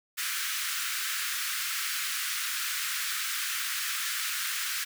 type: high-pass noise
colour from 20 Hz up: pink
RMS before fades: -32 dBFS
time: 0.17-4.85 s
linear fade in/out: 20 ms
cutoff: 1300 Hz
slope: 48 dB/octave
effects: none